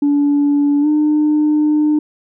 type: tone with pitch glide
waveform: sine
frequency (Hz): 287.8 to 301.8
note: D4 to D4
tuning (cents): -35 to +47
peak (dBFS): -9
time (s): 0.02-1.99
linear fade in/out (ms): 5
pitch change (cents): +82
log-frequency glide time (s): 0.81-0.87
effects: tanh soft clip ceiling -8 dBFS